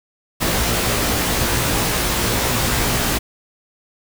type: noise with comb filter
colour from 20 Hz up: pink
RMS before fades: -19 dBFS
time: 0.4-3.19 s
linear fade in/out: 20 ms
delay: 17 ms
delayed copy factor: +0.9
effects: none